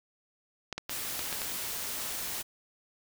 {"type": "clicks", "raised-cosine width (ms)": 0.2, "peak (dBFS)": -17, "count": 6, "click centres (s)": [0.727, 0.78, 0.895, 1.193, 1.327, 1.418]}
{"type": "noise", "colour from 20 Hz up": "white", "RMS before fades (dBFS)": -36, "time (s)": [0.89, 2.43], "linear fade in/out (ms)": 20}
{"effects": []}